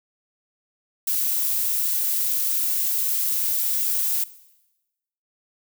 violet noise, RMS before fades -23 dBFS, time 1.07-4.24 s, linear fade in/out 5 ms, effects noise-tail reverb RT60 1.0 s tail -18 dB re dry

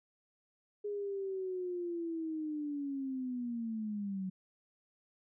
sine linear sweep, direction down, 415.3 to 185 Hz, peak -35 dBFS, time 0.84-4.3 s, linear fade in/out 10 ms, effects none

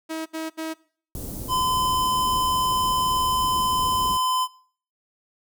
sawtooth tone bursts, 320 Hz, D#4, 49 cents sharp, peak -24 dBFS, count 3, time 0.09-0.742 s, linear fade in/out 20 ms, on 170 ms, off 71 ms
pink band-stop noise, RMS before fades -33 dBFS, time 1.15-4.17 s, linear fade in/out 0 ms, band 420 to 9500 Hz, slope 12 dB/octave
square tone, 1020 Hz, C6, 44 cents flat, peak -21 dBFS, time 1.48-4.48 s, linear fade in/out 50 ms
effects noise-tail reverb RT60 0.5 s tail -21 dB re dry

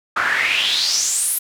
pink noise with band-pass filter sweep, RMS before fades -19 dBFS, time 0.16-1.39 s, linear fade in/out 10 ms, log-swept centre 1300 to 12000 Hz, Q 5.2, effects none

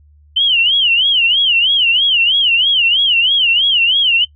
sine tone with vibrato, 3000 Hz, F#7, 23 cents sharp, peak -9 dBFS, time 0.36-4.25 s, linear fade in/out 10 ms, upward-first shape sine, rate 3.1 Hz, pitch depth 180 cents each way, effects noise-tail reverb RT60 0.1 s tail -19 dB re dry + added 74 Hz sine -44 dBFS peak until 4.35 s

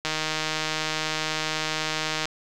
click train, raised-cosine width 0.2 ms, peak -9 dBFS, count 345, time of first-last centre 0.05-2.255 s, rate 156 Hz, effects none

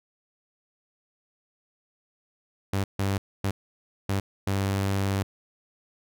sawtooth tone bursts at uneven times, 98 Hz, G2, in tune, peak -20 dBFS, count 5, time 2.73-2.84 / 2.99-3.18 / 3.44-3.51 / 4.09-4.2 / 4.47-5.23 s, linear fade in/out 5 ms, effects none

